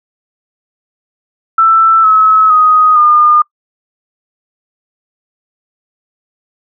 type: tone with pitch steps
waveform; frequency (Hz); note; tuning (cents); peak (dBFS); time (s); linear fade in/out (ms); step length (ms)
sine; 1328 / 1288.7 / 1250.6 / 1213.6; E6 / E6 / D#6 / D#6; +12 / -40 / +8 / -44; -4; 1.58-3.42; 5; 460
effects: noise-tail reverb RT60 0.1 s tail -25 dB re dry